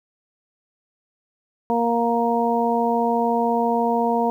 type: harmonic tone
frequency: 234.1 Hz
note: A#3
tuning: 8 cents sharp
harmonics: 1 / 2 / 3 / 4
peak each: -23 / -23 / -23 / -23 dBFS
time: 1.7-4.3 s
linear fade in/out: 0 ms
effects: 9-bit